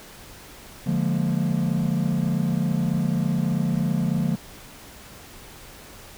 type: chord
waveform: triangle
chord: Bb dominant seventh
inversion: first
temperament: just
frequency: 145.68 / 174.81 / 209.8 / 233.1 Hz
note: D3 / F3 / Ab3 / Bb3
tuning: -14 / +2 / +18 / 0 cents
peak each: -24 / -22 / -26 / -26 dBFS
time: 0.86-4.36 s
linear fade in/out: 10 ms
effects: pink hiss -44 dBFS RMS until 6.17 s